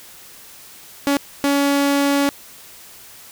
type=tone bursts at uneven times; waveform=sawtooth; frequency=281.9 Hz; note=C#4; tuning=29 cents sharp; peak=-11 dBFS; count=2; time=1.07-1.17 / 1.44-2.29 s; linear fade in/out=0 ms; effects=white hiss -42 dBFS RMS until 3.31 s